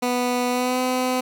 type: tone with pitch glide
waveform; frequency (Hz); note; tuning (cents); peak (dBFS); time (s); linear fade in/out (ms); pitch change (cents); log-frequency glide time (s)
15% pulse; 246.9 to 254.3; B3 to C4; 0 to -49; -14; 0.02-1.21; 10; +51; 0.5-0.8
effects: none